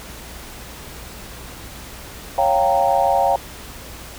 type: chord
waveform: sine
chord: G half-diminished seventh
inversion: second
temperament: equal with one note detuned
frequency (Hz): 554.4 / 698.5 / 784 / 926.4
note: Db5 / F5 / G5 / Bb5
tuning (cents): 0 / 0 / 0 / -11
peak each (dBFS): -20 / -19 / -18 / -22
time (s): 2.38-3.36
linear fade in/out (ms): 2
effects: added 60 Hz sine -40 dBFS peak until 4.18 s + pink hiss -37 dBFS RMS until 4.18 s